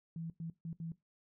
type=tone bursts at uneven times; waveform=sine; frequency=164.81 Hz; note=E3; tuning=in tune; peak=-39 dBFS; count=4; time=0.16-0.3 / 0.4-0.5 / 0.65-0.73 / 0.8-0.92 s; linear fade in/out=2 ms; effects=noise-tail reverb RT60 0.2 s tail -18 dB re dry